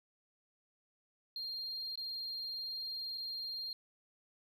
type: tone with dropouts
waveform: sine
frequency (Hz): 4207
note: C8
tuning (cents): +9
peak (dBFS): -37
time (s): 1.36-3.73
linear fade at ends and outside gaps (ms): 2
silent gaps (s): 1.956-1.975 / 3.176-3.18
effects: tanh soft clip ceiling -36 dBFS